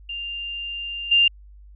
sine tone with level steps, 2794 Hz, F7, in tune, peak -28 / -13 dBFS, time 0.09-1.28 s, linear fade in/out 5 ms, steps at 1.11 s, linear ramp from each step 10 ms, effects added 50 Hz sine -43 dBFS peak until 1.75 s

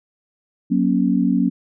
sine chord, F# major, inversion none, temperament equal with one note detuned, 185 / 237.6 / 277.2 Hz, F#3 / A#3 / C#4, 0 / +33 / 0 cents, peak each -19 dBFS, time 0.7-1.5 s, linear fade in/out 20 ms, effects none

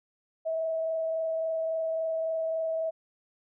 sine tone with frequency modulation, 647 Hz, E5, 32 cents flat, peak -27 dBFS, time 0.45-2.91 s, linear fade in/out 20 ms, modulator 23.6 Hz, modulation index 0.28, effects none

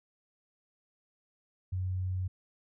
sine tone, 92.5 Hz, F#2, in tune, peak -30 dBFS, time 1.72-2.28 s, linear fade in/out 10 ms, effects none

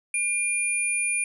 sine tone pair together, 2400 / 9600 Hz, D7 / D9, +37 / +37 cents, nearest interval 2 octaves, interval 2400 cents, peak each -26 / -25 dBFS, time 0.14-1.24 s, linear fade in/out 2 ms, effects none

